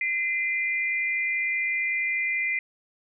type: tone pair together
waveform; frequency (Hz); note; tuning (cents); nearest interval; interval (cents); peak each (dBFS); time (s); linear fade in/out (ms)
sine; 2052 / 2397; C7 / D7; -34 / +35; minor third; 269; -25 / -29; 0.01-2.59; 2
effects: none